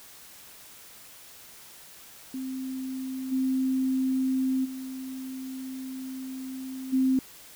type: tone with level steps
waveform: sine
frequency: 261.6 Hz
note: C4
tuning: in tune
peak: -31 / -23 / -34 / -20 dBFS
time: 2.34-7.19 s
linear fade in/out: 2 ms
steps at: 3.31 / 4.64 / 6.92 s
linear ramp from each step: 20 ms
effects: white hiss -49 dBFS RMS until 7.55 s